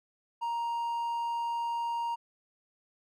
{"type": "tone", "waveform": "triangle", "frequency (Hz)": 936, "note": "A#5", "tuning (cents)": 7, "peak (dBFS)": -28, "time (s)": [0.41, 2.16], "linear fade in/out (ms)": 20, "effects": []}